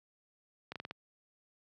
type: slowing click train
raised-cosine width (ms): 0.3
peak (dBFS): -25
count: 5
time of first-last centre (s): 0.72-0.91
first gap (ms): 37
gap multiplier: 1.17
effects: high-pass 100 Hz 12 dB/octave